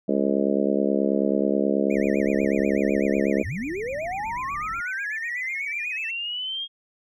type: harmonic tone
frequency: 69.3 Hz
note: C#2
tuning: in tune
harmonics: 3 / 4 / 5 / 6 / 7 / 8 / 9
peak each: -25 / -26 / -27 / -28 / -28 / -29 / -30 dBFS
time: 0.08-3.43 s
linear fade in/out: 10 ms
type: tone with vibrato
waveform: triangle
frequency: 2093 Hz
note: C7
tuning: in tune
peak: -33 dBFS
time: 1.9-6.11 s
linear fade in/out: 5 ms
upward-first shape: sine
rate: 8.1 Hz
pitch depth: 280 cents each way
type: low-pass noise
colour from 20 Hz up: pink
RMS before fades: -44 dBFS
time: 1.92-4.81 s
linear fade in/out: 10 ms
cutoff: 300 Hz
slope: 24 dB/octave
type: linear sweep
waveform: sine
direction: up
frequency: 43.65 to 3269 Hz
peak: -27 dBFS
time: 3.42-6.68 s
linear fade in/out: 50 ms
effects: none